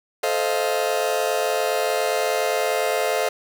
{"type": "chord", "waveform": "40% pulse", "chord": "F dominant seventh", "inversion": "first", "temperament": "just", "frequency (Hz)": [436.5, 523.8, 628.6, 698.5], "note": ["A4", "C5", "Eb5", "F5"], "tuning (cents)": [-14, 2, 18, 0], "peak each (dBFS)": -25, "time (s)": [0.23, 3.29], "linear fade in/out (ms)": 5, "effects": []}